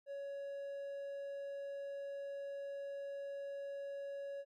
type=tone; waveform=triangle; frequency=559 Hz; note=C#5; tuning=14 cents sharp; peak=-40 dBFS; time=0.06-4.45 s; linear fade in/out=50 ms; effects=none